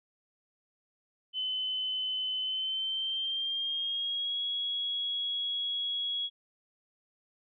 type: tone with pitch glide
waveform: sine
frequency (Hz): 3036 to 3330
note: F#7 to G#7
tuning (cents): +44 to +4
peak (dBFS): -30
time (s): 1.33-6.3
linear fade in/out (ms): 50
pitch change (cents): +160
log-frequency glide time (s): 2.41-4.41
effects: none